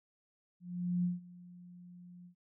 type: tone with ADSR envelope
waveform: sine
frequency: 177.3 Hz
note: F3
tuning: 26 cents sharp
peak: -28 dBFS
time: 0.6-2.35 s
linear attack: 440 ms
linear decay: 160 ms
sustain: -22 dB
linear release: 94 ms
effects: none